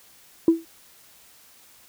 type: tone with exponential decay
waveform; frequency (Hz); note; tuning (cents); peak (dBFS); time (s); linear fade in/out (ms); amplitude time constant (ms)
sine; 329.6; E4; 0; -8; 0.48-0.65; 2; 35
effects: tanh soft clip ceiling -7 dBFS + white hiss -53 dBFS RMS until 1.88 s